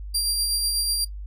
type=tone with tremolo; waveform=25% pulse; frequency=4747 Hz; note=D8; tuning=18 cents sharp; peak=-16 dBFS; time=0.14-1.05 s; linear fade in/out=10 ms; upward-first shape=sine; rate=8.1 Hz; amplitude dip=30%; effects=noise-tail reverb RT60 0.1 s tail -21 dB re dry + added 50 Hz sine -32 dBFS peak until 1.26 s